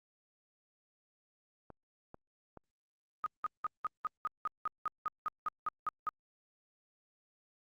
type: clicks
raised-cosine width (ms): 1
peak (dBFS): -35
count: 3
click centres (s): 1.703 / 2.144 / 2.573
type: tone bursts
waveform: sine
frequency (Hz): 1248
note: D#6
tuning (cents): +5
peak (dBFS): -31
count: 15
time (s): 3.24-6.09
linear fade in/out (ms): 0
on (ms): 22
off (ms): 180
effects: Opus 48 kbps